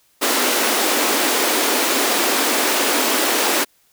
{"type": "high-pass noise", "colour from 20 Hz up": "pink", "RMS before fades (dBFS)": -18, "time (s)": [0.21, 3.65], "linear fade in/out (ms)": 20, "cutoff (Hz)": 250, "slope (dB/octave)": 48, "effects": ["white hiss -59 dBFS RMS until 3.92 s"]}